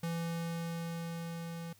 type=tone with level ramp; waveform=square; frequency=167.5 Hz; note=E3; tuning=28 cents sharp; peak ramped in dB=-34 to -41 dBFS; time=0.03-1.73 s; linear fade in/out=5 ms; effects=added 101 Hz sine -66 dBFS peak until 1.79 s + white hiss -65 dBFS RMS until 1.79 s